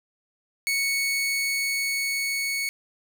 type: tone with level ramp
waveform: sawtooth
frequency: 2217 Hz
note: C#7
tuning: in tune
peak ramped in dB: -19 to -22 dBFS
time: 0.67-2.69 s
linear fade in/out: 0 ms
effects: none